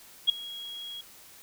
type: tone with ADSR envelope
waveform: sine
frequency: 3300 Hz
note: G#7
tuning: 12 cents flat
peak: -15 dBFS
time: 0.27-1.01 s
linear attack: 25 ms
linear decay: 6 ms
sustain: -22 dB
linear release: 4 ms
effects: white hiss -52 dBFS RMS until 1.42 s